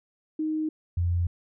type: tone pair in turn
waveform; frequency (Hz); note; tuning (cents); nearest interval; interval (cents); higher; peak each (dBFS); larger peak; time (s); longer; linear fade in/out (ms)
sine; 311.4 / 87.01; D#4 / F2; +2 / -6; octave + minor seventh; 2208; first; -25 / -22; second; 0.39-0.69 / 0.97-1.27; neither; 5
effects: none